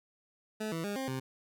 20% pulse tone with pitch steps, 216 / 164.2 / 203.6 / 265.7 / 131.4 Hz, A3 / E3 / G#3 / C4 / C3, -32 / -6 / -34 / +27 / +8 cents, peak -29 dBFS, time 0.6-1.2 s, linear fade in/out 10 ms, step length 120 ms, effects none

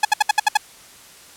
sawtooth tone bursts, 845 Hz, G#5, 30 cents sharp, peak -7 dBFS, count 7, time 0.03-0.572 s, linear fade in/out 5 ms, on 20 ms, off 67 ms, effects white hiss -45 dBFS RMS until 1.36 s + low-pass 11000 Hz 12 dB/octave

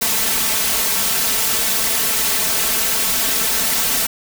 white noise with comb filter, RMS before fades -18 dBFS, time 0.01-4.07 s, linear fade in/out 10 ms, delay 4.5 ms, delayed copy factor +0.85, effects none

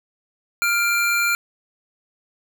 square tone pair together, 1396.9 / 2365 Hz, F6 / D7, 0 / +12 cents, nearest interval major sixth, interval 912 cents, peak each -21 dBFS, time 0.62-1.35 s, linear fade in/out 0 ms, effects none

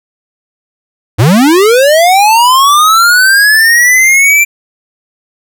square linear sweep, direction up, 92.5 to 2366 Hz, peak -4 dBFS, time 1.18-4.45 s, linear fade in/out 20 ms, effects none

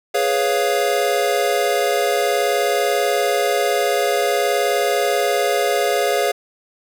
square chord, C# dominant seventh, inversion second, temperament equal, 415.3 / 493.9 / 554.4 / 698.5 Hz, G#4 / B4 / C#5 / E#5, 0 / 0 / 0 / 0 cents, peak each -22 / -25 / -22 / -22 dBFS, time 0.14-6.32 s, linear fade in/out 10 ms, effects none

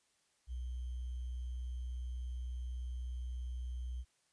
sine tone with sample-and-hold, 61.74 Hz, B1, in tune, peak -38 dBFS, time 0.47-4.05 s, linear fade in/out 50 ms, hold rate 3150 Hz, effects white hiss -75 dBFS RMS until 4.32 s + resampled to 22050 Hz

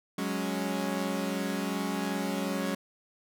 sawtooth chord, F# suspended second, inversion none, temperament equal, 185 / 207.7 / 277.2 Hz, F#3 / G#3 / C#4, 0 / 0 / 0 cents, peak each -30 dBFS, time 0.18-2.75 s, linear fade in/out 5 ms, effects none

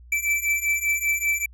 square beating tone pair, 2323 / 2328.1 Hz, D7 / D7, -20 / -16 cents, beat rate 5.1 Hz, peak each -26 / -24 dBFS, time 0.12-1.46 s, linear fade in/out 5 ms, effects added 60 Hz sine -44 dBFS peak until 1.53 s

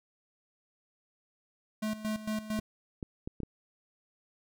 square tone with tremolo, 215.6 Hz, A3, 35 cents flat, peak -31 dBFS, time 1.82-2.6 s, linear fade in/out 10 ms, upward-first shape square, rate 4.4 Hz, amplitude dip 75%
clicks, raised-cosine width 3 ms, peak -24 dBFS, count 5, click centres 2.59 / 3.028 / 3.275 / 3.403 / 3.433 s
effects none

